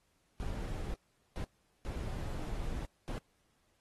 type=noise bursts at uneven times; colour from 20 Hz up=brown; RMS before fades=-38 dBFS; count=4; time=0.4-0.94 / 1.36-1.44 / 1.85-2.85 / 3.08-3.18 s; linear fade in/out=0 ms; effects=pink hiss -75 dBFS RMS until 3.8 s + AAC 32 kbps